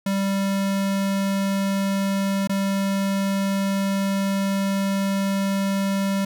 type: tone with dropouts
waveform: square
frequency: 196 Hz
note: G3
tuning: in tune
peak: -21 dBFS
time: 0.06-6.25 s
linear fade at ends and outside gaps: 5 ms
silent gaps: 2.474-2.494 s
effects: none